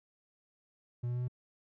triangle tone with pitch steps, 120.9 / 122.16 / 123.44 / 124.73 Hz, B2 / B2 / B2 / B2, -36 / -18 / 0 / +18 cents, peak -30 dBFS, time 1.03-1.282 s, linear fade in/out 10 ms, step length 63 ms, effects none

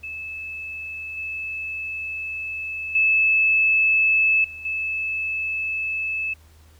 sine tone with level steps, 2610 Hz, E7, 18 cents flat, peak -30 / -27 / -15 / -34 / -23 dBFS, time 0.03-6.34 s, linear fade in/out 10 ms, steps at 1.17 / 2.95 / 4.44 / 4.65 s, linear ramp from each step 5 ms, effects added 78 Hz sine -49 dBFS peak until 6.79 s + pink hiss -57 dBFS RMS until 6.79 s

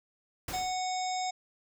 pink noise with exponential decay, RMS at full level -34 dBFS, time 0.48-0.87 s, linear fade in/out 5 ms, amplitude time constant 83 ms
harmonic tone, 740 Hz, F#5, in tune, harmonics 1 / 3 / 5 / 7 / 9 / 10, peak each -31 / -42 / -43 / -42 / -47 / -43 dBFS, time 0.53-1.31 s, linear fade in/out 10 ms
effects none

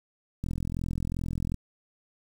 click train, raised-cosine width 5 ms, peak -19 dBFS, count 48, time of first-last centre 0.44-1.543 s, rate 42.6 Hz, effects 8-bit

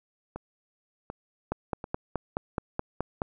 two click trains, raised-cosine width 1 ms, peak -14 / -22 dBFS, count 9 / 4, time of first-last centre 1.52-3.219 / 0.36-2.582 s, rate 4.71 / 1.35 Hz, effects none

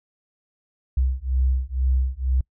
sine beating tone pair, 63.6 / 65.7 Hz, C2 / C2, -48 / +8 cents, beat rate 2.1 Hz, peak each -22 dBFS, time 0.97-2.41 s, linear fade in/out 5 ms, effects noise-tail reverb RT60 0.1 s tail -26 dB re dry

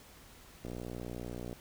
click train, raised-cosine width 2 ms, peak -28 dBFS, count 54, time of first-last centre 0.65-1.529 s, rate 60.3 Hz, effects pink hiss -56 dBFS RMS until 1.6 s

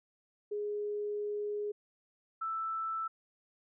sine tone pair in turn, 415.3 / 1322.3 Hz, G#4 / E6, 0 / +5 cents, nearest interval octave + minor sixth, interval 2005 cents, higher second, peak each -33 / -33 dBFS, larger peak neither, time 0.51-1.72 / 2.41-3.08 s, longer first, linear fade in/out 10 ms, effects none

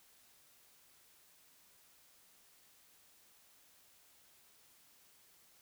silence, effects white hiss -66 dBFS RMS until 5.61 s

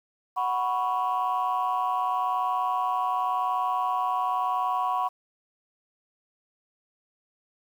sine chord, F# suspended fourth, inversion none, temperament equal, 740 / 987.8 / 1108.7 Hz, F#5 / B5 / C#6, 0 / 0 / 0 cents, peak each -27 / -27 / -27 dBFS, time 0.36-5.09 s, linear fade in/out 20 ms, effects tanh soft clip ceiling -18 dBFS + 9-bit

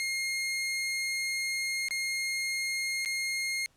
sawtooth tone with dropouts, 2136 Hz, C7, 35 cents sharp, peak -26 dBFS, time 0-3.66 s, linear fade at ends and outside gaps 0 ms, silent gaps 1.885-1.908 / 3.049-3.058 s, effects pink hiss -67 dBFS RMS until 3.76 s + low-pass 11000 Hz 12 dB/octave

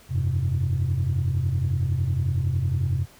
sine chord, F suspended second, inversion none, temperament just, 87.31 / 98.22 / 130.96 Hz, F2 / G2 / C3, 0 / +4 / +2 cents, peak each -24 / -25 / -23 dBFS, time 0.09-3.06 s, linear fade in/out 50 ms, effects tanh soft clip ceiling -16 dBFS + pink hiss -52 dBFS RMS until 3.19 s

